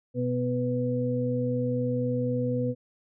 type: harmonic tone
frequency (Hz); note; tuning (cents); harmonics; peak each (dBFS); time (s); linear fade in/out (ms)
123.9; B2; +6; 1 / 2 / 4; -29 / -29 / -29; 0.14-2.75; 50
effects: none